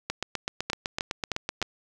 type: two click trains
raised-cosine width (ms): 0.2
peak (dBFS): -11 / -10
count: 13 / 4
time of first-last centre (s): 0.1-1.617 / 0.7-1.626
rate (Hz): 7.91 / 3.24
effects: none